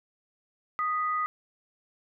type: tone pair together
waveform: sine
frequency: 1242.9 / 1975.5 Hz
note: D#6 / B6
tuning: -2 / 0 cents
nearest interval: minor sixth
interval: 802 cents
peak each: -26 / -36 dBFS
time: 0.79-1.26 s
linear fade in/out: 0 ms
effects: none